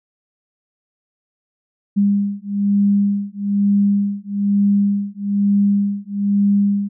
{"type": "beating tone pair", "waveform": "sine", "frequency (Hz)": [201, 202.1], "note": ["G3", "G#3"], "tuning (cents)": [44, -47], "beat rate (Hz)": 1.1, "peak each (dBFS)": -17, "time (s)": [1.96, 6.89], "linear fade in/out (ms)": 20, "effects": []}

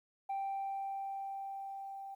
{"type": "tone with level ramp", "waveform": "sine", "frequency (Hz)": 784, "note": "G5", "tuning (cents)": 0, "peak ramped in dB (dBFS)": [-32, -43], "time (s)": [0.29, 2.15], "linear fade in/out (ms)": 10, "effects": ["tanh soft clip ceiling -33 dBFS", "12-bit"]}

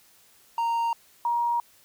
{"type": "tone pair in turn", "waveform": ["triangle", "sine"], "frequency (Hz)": [928, 946.4], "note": ["A#5", "A#5"], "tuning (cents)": [-8, 26], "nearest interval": "unison", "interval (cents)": 34, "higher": "second", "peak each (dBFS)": [-21, -22], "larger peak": "first", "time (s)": [[0.58, 0.93], [1.25, 1.6]], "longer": "neither", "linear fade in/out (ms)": 2, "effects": ["white hiss -58 dBFS RMS until 1.84 s"]}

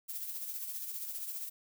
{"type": "noise with tremolo", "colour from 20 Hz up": "violet", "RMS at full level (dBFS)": -38, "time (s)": [0.08, 1.5], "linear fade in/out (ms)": 20, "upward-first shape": "triangle", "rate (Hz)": 15, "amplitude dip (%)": 55, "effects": []}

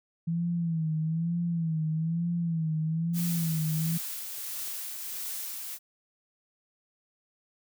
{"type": "tone with vibrato", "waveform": "sine", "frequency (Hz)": 164.3, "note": "E3", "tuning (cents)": -5, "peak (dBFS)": -26, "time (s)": [0.27, 3.98], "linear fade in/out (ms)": 10, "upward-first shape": "sine", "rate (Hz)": 1.1, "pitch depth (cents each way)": 82}
{"type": "noise with tremolo", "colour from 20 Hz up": "blue", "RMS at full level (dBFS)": -35, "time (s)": [3.13, 5.79], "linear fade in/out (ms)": 50, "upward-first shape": "triangle", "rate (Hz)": 1.5, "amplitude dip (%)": 35}
{"effects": []}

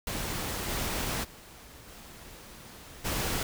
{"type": "noise with level steps", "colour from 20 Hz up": "pink", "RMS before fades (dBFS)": [-34, -32, -50, -48, -31], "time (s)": [0.07, 3.43], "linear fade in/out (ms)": 2, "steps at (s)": [0.68, 1.23, 1.87, 3.04], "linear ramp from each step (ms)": 20, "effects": []}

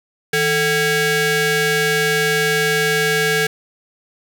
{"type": "ring-modulated tone", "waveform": "sawtooth", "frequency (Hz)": 600, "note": "D5", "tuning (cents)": 37, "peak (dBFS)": -8, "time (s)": [0.33, 3.47], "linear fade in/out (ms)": 5, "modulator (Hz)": 1040, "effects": []}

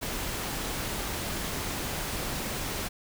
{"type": "noise", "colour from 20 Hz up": "pink", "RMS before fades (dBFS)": -33, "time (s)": [0.01, 2.89], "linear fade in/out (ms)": 20, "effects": []}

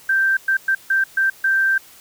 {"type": "tone bursts at uneven times", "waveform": "sine", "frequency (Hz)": 1568, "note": "G6", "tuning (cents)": 0, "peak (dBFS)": -14, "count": 6, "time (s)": [[0.09, 0.37], [0.48, 0.57], [0.68, 0.75], [0.9, 1.04], [1.17, 1.3], [1.44, 1.78]], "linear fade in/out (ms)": 5, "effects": ["white hiss -46 dBFS RMS until 2 s"]}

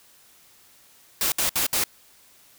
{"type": "noise bursts", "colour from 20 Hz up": "white", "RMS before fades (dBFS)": -23, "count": 4, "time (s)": [1.21, 1.839], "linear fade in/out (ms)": 2, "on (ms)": 110, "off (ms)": 63, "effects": ["white hiss -55 dBFS RMS until 2.58 s"]}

